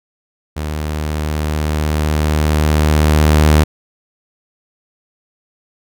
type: tone with level ramp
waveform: sawtooth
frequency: 76.3 Hz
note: D#2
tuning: 33 cents flat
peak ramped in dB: -16 to -3 dBFS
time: 0.56-3.64 s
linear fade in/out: 10 ms
effects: none